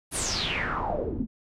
pink noise with low-pass filter sweep, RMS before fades -29 dBFS, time 0.11-1.27 s, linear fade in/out 50 ms, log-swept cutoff 11000 to 210 Hz, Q 7.3, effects none

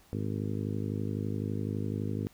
harmonic tone, 51.91 Hz, G#1, in tune, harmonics 2 / 3 / 4 / 5 / 6 / 7 / 8 / 9, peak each -34 / -39 / -37 / -38 / -43 / -43 / -44 / -46 dBFS, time 0.13-2.27 s, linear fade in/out 0 ms, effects pink hiss -61 dBFS RMS until 2.33 s

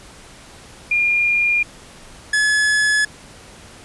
sine / 45% pulse tone pair in turn, 2412 / 1705.5 Hz, D7 / G#6, +46 / +46 cents, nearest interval tritone, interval 600 cents, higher first, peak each -14 dBFS, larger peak neither, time 0.91-1.63 / 2.33-3.05 s, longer neither, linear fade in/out 5 ms, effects pink hiss -42 dBFS RMS until 3.84 s + resampled to 24000 Hz

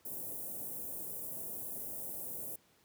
white band-stop noise, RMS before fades -42 dBFS, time 0.05-2.56 s, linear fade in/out 5 ms, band 650 to 10000 Hz, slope 24 dB/octave, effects pink hiss -68 dBFS RMS until 2.84 s + high-pass 100 Hz 12 dB/octave

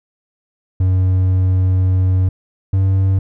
triangle tone pair in turn, 93 / 95.84 Hz, F#2 / G2, +9 / -39 cents, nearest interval minor second, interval 52 cents, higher second, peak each -9 dBFS, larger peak neither, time 0.8-2.29 / 2.73-3.19 s, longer first, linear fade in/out 5 ms, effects none

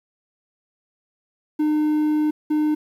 triangle tone pair in turn, 303.8 / 303.8 Hz, D#4 / D#4, -41 / -41 cents, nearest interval unison, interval 0 cents, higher neither, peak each -15 dBFS, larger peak neither, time 1.59-2.31 / 2.5-2.75 s, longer first, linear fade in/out 10 ms, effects 9-bit

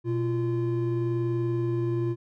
triangle tone pair together, 121.62 / 344 Hz, B2 / F4, -26 / -26 cents, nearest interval octave + tritone, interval 1800 cents, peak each -25 dBFS, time 0.04-2.16 s, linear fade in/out 50 ms, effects none

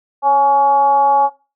sine tone with frequency modulation, 840 Hz, G#5, 19 cents sharp, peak -9 dBFS, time 0.22-1.3 s, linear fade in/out 50 ms, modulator 287 Hz, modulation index 0.55, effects noise-tail reverb RT60 0.3 s tail -18 dB re dry

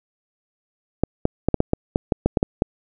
clicks, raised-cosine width 2 ms, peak -3 dBFS, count 12, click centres 1.036 / 1.254 / 1.486 / 1.543 / 1.604 / 1.734 / 1.959 / 2.122 / 2.26 / 2.372 / 2.429 / 2.621 s, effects none

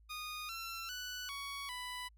15% pulse tone with pitch steps, 1232 / 1351 / 1486 / 1120 / 993 Hz, D#6 / E6 / F#6 / C#6 / B5, -17 / +42 / +7 / +18 / +9 cents, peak -35 dBFS, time 0.09-2.09 s, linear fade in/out 20 ms, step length 400 ms, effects added 54 Hz sine -60 dBFS peak until 2.17 s

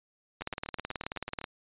two click trains, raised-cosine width 0.3 ms, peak -18 / -24 dBFS, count 20 / 9, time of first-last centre 0.42-1.442 / 0.41-1.414 s, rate 18.6 / 7.97 Hz, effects resampled to 8000 Hz

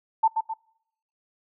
sine tone with echo, 890 Hz, A5, 20 cents sharp, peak -15 dBFS, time 0.23-0.28 s, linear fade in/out 10 ms, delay 130 ms, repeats 2, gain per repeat -6 dB, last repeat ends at 0.54 s, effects noise-tail reverb RT60 0.8 s tail -24 dB re dry

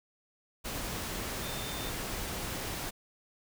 sine tone in noise, 3590 Hz, A7, 34 cents sharp, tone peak -44 dBFS, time 1.42-1.91 s, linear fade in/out 20 ms, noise pink, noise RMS -37 dBFS, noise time 0.64-2.91 s, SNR -10 dB, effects none

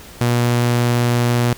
sawtooth tone, 120.4 Hz, B2, 44 cents flat, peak -10 dBFS, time 0.21-1.53 s, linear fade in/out 0 ms, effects pink hiss -39 dBFS RMS until 1.57 s

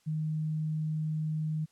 sine tone, 155.56 Hz, D#3, in tune, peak -29 dBFS, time 0.06-1.66 s, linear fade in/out 20 ms, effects white hiss -69 dBFS RMS until 1.71 s + low-pass 9000 Hz 12 dB/octave

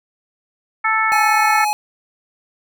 harmonic tone, 440 Hz, A4, in tune, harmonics 2 / 3 / 4 / 5, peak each -21 / -18 / -21 / -20 dBFS, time 0.84-1.65 s, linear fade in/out 10 ms
square tone, 842 Hz, G#5, 24 cents sharp, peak -17 dBFS, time 1.12-1.73 s, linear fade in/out 0 ms
effects none

